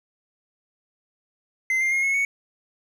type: tone with pitch steps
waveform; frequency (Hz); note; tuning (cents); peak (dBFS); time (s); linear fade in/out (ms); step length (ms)
triangle; 2068 / 2105 / 2143 / 2182 / 2222; C7 / C7 / C7 / C#7 / C#7; -21 / +10 / +41 / -28 / +4; -18; 1.7-2.25; 2; 110
effects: none